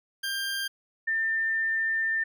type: tone pair in turn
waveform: 20% pulse / sine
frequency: 1592 / 1796.2 Hz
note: G6 / A6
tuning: +26 / +35 cents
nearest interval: major second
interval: 209 cents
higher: second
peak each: -24 dBFS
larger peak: neither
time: 0.23-0.68 / 1.07-2.24 s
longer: second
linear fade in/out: 10 ms
effects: none